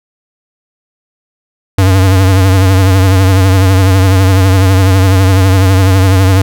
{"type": "tone with vibrato", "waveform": "square", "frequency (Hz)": 94.9, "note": "F#2", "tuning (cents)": 44, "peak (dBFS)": -5, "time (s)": [1.78, 6.42], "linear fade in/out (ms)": 5, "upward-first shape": "triangle", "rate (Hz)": 12, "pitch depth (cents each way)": 71, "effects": []}